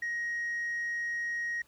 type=tone; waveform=sine; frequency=1883 Hz; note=A#6; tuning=17 cents sharp; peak=-29 dBFS; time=0.02-1.62 s; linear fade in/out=5 ms; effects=tanh soft clip ceiling -29 dBFS + pink hiss -65 dBFS RMS until 1.67 s